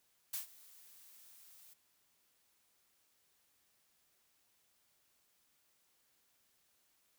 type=noise with ADSR envelope; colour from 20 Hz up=blue; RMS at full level=-38 dBFS; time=0.33-1.74 s; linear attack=9 ms; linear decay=120 ms; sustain=-22 dB; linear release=11 ms; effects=white hiss -75 dBFS RMS until 7.18 s